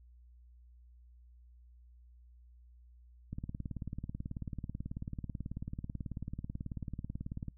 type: click train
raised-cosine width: 5 ms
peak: -27 dBFS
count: 77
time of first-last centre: 3.33-7.483 s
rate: 18.3 Hz
effects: noise-tail reverb RT60 0.1 s tail -22 dB re dry + added 60 Hz sine -56 dBFS peak until 7.57 s